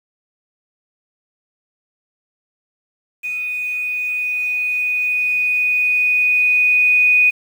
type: tone with level ramp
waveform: sine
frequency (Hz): 2482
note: D#7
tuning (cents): -5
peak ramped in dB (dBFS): -21 to -9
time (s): 3.23-7.31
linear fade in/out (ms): 20
effects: 7-bit